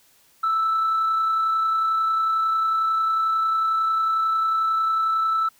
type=tone with amplitude modulation; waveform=sine; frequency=1318.5 Hz; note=E6; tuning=in tune; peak=-16 dBFS; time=0.43-5.49 s; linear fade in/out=10 ms; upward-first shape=sine; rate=31.1 Hz; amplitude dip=25%; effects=tanh soft clip ceiling -16 dBFS + white hiss -58 dBFS RMS until 5.59 s